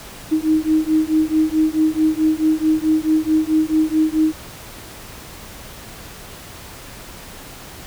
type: beating tone pair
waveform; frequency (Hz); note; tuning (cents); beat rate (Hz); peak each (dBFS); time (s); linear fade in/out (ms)
sine; 311.1 / 315.7; D#4 / D#4; 0 / +25; 4.6; -17; 0.31-4.33; 20
effects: pink hiss -37 dBFS RMS until 7.86 s